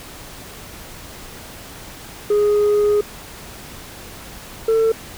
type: tone pair in turn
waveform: sine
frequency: 415.3 / 447.7 Hz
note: G#4 / A4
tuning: 0 / +30 cents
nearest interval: minor second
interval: 130 cents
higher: second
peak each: -10 dBFS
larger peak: neither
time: 2.3-3.01 / 4.68-4.92 s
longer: first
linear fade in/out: 5 ms
effects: tanh soft clip ceiling -12 dBFS + pink hiss -37 dBFS RMS until 5.17 s